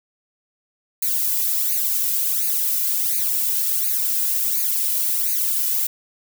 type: noise with flanger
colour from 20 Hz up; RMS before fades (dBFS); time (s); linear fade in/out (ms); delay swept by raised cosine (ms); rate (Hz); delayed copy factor
violet; -21; 1.02-5.87; 5; 0.45 to 2.05; 1.4; +0.9
effects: none